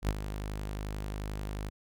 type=tone with ADSR envelope; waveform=sawtooth; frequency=51.3 Hz; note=G#1; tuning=21 cents flat; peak=-21 dBFS; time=0.02-1.7 s; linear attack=67 ms; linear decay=40 ms; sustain=-10 dB; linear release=19 ms; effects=none